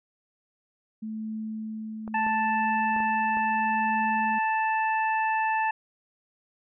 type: tone with tremolo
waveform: sine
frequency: 218.4 Hz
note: A3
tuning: 13 cents flat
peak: -30 dBFS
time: 1.02-4.39 s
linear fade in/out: 10 ms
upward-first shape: triangle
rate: 0.75 Hz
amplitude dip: 35%
type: clicks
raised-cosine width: 1 ms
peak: -26 dBFS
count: 5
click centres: 2.078 / 2.266 / 2.964 / 3.004 / 3.371 s
type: harmonic tone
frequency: 880 Hz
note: A5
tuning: in tune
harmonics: 1 / 2 / 3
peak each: -24 / -30 / -34 dBFS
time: 2.14-5.71 s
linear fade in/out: 5 ms
effects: none